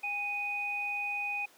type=tone pair together; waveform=sine; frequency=812.1 / 2489 Hz; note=G#5 / D#7; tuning=-39 / 0 cents; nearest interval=octave + perfect fifth; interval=1939 cents; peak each=-39 / -32 dBFS; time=0.03-1.46 s; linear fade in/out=10 ms; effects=pink hiss -59 dBFS RMS until 1.57 s + high-pass 400 Hz 12 dB/octave